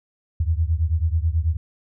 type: beating tone pair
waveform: sine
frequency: 77.8 / 87 Hz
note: D#2 / F2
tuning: 0 / -6 cents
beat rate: 9.2 Hz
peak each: -20 / -22 dBFS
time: 0.4-1.57 s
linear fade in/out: 5 ms
effects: none